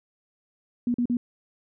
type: tone bursts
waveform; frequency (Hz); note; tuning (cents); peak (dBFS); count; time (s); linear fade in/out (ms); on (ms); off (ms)
sine; 241.8; B3; -36; -21; 3; 0.87-1.17; 2; 72; 42
effects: none